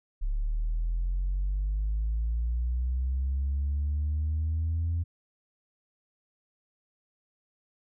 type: linear sweep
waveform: sine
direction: up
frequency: 34.65 to 85 Hz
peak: -24 dBFS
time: 0.21-5.04 s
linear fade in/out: 20 ms
effects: tanh soft clip ceiling -23 dBFS